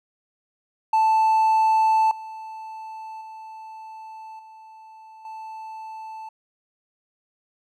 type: tone with level steps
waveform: triangle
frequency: 880 Hz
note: A5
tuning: in tune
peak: -13 / -32 / -35 / -41 / -32 dBFS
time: 0.93-6.29 s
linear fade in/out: 5 ms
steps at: 2.11 / 3.21 / 4.39 / 5.25 s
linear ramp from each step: 2 ms
effects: tanh soft clip ceiling -9 dBFS